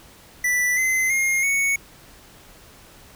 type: tone with pitch steps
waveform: square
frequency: 1975.5 / 2053 / 2134 / 2219 Hz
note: B6 / C7 / C7 / C#7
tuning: 0 / -33 / +34 / +1 cents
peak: -19 dBFS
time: 0.44-1.76 s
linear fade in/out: 5 ms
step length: 330 ms
effects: pink hiss -48 dBFS RMS until 3.15 s